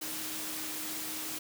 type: tone in noise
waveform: sine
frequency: 311.1 Hz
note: D#4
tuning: in tune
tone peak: -46 dBFS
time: 0.01-1.39 s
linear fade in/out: 10 ms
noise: white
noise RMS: -38 dBFS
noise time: 0.01-1.39 s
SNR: -11 dB
effects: high-pass 100 Hz 12 dB/octave